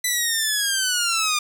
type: linear sweep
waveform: 10% pulse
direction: down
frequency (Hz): 2000 to 1200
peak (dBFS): -11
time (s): 0.04-1.39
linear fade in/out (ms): 5
effects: none